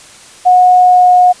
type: tone with pitch glide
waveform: sine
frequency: 728 to 723.4 Hz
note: F#5 to F#5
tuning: -28 to -39 cents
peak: -3 dBFS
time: 0.45-1.33 s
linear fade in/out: 20 ms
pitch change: -11 cents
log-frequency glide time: 0.76-1.13 s
effects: white hiss -37 dBFS RMS until 1.4 s + resampled to 22050 Hz